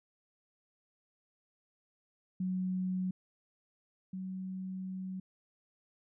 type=tone pair in turn; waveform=sine; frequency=185 / 187.47 Hz; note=F#3 / F#3; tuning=0 / +23 cents; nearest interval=unison; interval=23 cents; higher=second; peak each=-31 / -37 dBFS; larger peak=first; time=2.4-3.11 / 4.13-5.2 s; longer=second; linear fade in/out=5 ms; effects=none